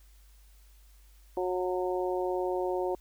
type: harmonic tone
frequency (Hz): 182.3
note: F#3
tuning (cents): -25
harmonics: 2 / 3 / 4 / 5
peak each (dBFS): -30 / -34 / -36 / -38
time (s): 1.37-2.95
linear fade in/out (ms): 2
effects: added 50 Hz sine -54 dBFS peak until 3 s + white hiss -65 dBFS RMS until 3 s